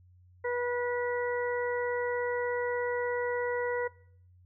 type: harmonic tone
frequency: 486.8 Hz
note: B4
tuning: 25 cents flat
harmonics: 1 / 2 / 3 / 4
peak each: -30 / -38 / -41 / -38 dBFS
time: 0.44-3.88 s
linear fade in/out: 10 ms
effects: noise-tail reverb RT60 0.6 s tail -21 dB re dry + added 90 Hz sine -56 dBFS peak until 4.45 s